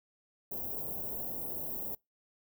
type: band-stop noise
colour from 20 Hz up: white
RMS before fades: -38 dBFS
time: 0.51-1.95 s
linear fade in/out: 5 ms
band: 690 to 15000 Hz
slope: 24 dB/octave
effects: noise-tail reverb RT60 0.2 s tail -25 dB re dry